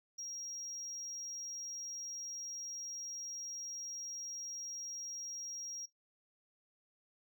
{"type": "tone", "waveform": "triangle", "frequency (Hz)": 5630, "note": "F8", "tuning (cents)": 13, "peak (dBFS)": -39, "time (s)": [0.18, 5.86], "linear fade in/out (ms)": 10, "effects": ["noise-tail reverb RT60 0.2 s tail -21 dB re dry", "tanh soft clip ceiling -37 dBFS"]}